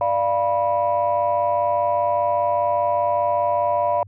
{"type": "tone cluster", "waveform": "sine", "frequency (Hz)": [588, 693, 978], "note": ["D5", "F5", "B5"], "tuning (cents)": [2, -14, -17], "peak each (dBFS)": -21, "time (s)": [0.01, 4.03], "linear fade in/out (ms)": 2, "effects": ["tanh soft clip ceiling -10 dBFS", "added 100 Hz sine -41 dBFS peak until 4.07 s"]}